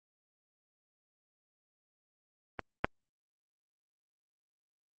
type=clicks; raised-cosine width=0.5 ms; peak=-20 / -10 dBFS; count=2; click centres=2.593 / 2.845 s; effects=Opus 32 kbps